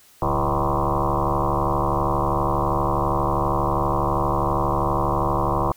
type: tone with frequency modulation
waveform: sine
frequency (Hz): 554.4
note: C#5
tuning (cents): 0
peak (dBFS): -18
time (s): 0.22-5.72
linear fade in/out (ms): 2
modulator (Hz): 72.4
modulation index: 7.9
effects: white hiss -53 dBFS RMS until 5.76 s